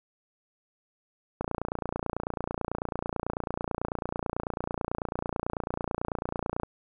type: click train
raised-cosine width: 1 ms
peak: -16 dBFS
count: 153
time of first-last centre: 1.41-6.633 s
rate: 29.1 Hz
effects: none